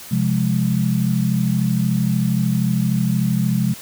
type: chord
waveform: sine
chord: F minor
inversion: second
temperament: equal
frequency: 130.81 / 174.61 / 207.7 Hz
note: C3 / F3 / Ab3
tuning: 0 / 0 / 0 cents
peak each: -20 dBFS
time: 0.11-3.74 s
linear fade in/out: 10 ms
effects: white hiss -37 dBFS RMS until 3.81 s